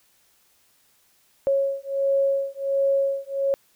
sine beating tone pair, 549 / 550.4 Hz, C#5 / C#5, -17 / -12 cents, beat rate 1.4 Hz, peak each -23 dBFS, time 1.47-3.54 s, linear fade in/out 0 ms, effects white hiss -62 dBFS RMS until 3.75 s

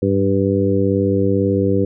harmonic tone with a mistuned harmonic, 98 Hz, G2, in tune, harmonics 1 / 2 / 3 / 4 / 5, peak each -20 / -20 / -20 / -20 / -20 dBFS, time 0.02-1.85 s, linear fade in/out 5 ms, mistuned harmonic 1, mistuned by +41 cents, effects none

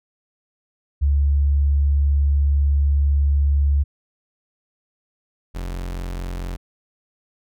sine / 40% pulse tone pair in turn, 71 / 44.47 Hz, C#2 / F1, +42 / +32 cents, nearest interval minor sixth, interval 810 cents, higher first, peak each -14 / -25 dBFS, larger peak first, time 1.01-3.84 / 5.54-6.57 s, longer first, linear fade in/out 20 ms, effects none

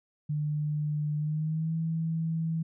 sine tone with pitch glide, 149.9 to 162.53 Hz, D3 to E3, +36 to -24 cents, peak -27 dBFS, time 0.29-2.63 s, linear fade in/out 10 ms, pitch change +140 cents, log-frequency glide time 1.17-1.74 s, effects none

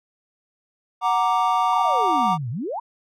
triangle chord, Gb augmented, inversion none, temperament equal, 740 / 932.3 / 1174.7 Hz, Gb5 / Bb5 / D6, 0 / 0 / 0 cents, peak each -20 dBFS, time 1.01-2.38 s, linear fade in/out 50 ms
sine exponential two-way sweep, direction down then up, 1019 to 110.3 to 1019 Hz, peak -25 dBFS, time 1.72-2.8 s, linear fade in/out 10 ms, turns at 2.5 s
effects none

